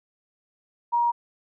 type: tone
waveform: sine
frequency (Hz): 948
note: A#5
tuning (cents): +29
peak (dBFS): -19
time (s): 0.92-1.12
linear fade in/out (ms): 20
effects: none